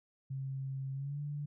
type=tone with pitch glide; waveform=sine; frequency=134.6 to 145.94 Hz; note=C3 to D3; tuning=+49 to -11 cents; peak=-36 dBFS; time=0.3-1.46 s; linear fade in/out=10 ms; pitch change=+140 cents; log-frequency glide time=0.93-1.2 s; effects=none